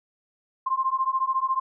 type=beating tone pair; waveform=sine; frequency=1048 / 1062 Hz; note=C6 / C6; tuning=+2 / +25 cents; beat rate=14 Hz; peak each=-25 dBFS; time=0.66-1.6 s; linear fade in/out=10 ms; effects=none